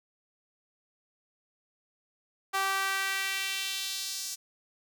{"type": "tone with high-pass filter sweep", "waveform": "sawtooth", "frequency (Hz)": 387.9, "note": "G4", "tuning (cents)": -18, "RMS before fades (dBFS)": -32, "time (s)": [2.53, 4.36], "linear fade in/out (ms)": 20, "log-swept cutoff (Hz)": [980, 6000], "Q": 1.7, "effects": []}